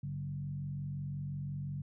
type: tone with frequency modulation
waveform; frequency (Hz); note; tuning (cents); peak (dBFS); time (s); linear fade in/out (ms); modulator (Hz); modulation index
sine; 142.6; C#3; +49; -36; 0.03-1.82; 5; 45.7; 0.72
effects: none